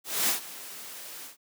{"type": "noise with ADSR envelope", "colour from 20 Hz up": "white", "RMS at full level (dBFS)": -24, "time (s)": [0.04, 1.37], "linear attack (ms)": 240, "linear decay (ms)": 120, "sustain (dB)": -18, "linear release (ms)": 120, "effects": ["high-pass 200 Hz 12 dB/octave"]}